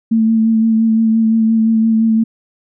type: tone with vibrato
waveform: sine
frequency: 223.4 Hz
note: A3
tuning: 27 cents sharp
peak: -9 dBFS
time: 0.11-2.24 s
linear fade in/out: 10 ms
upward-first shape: sine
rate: 5.8 Hz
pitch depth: 21 cents each way
effects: none